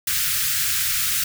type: band-stop noise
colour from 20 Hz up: white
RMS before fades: -22 dBFS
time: 0.07-1.24 s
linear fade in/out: 5 ms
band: 160 to 1300 Hz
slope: 48 dB/octave
effects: none